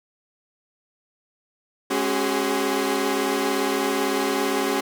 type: tone cluster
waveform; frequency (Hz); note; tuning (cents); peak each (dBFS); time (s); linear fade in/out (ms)
sawtooth; 210.8 / 274.4 / 376.5 / 414.3 / 1031; G#3 / C#4 / F#4 / G#4 / C6; +26 / -17 / +30 / -4 / -26; -29 / -22 / -22 / -23 / -29; 1.9-4.81; 10
effects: none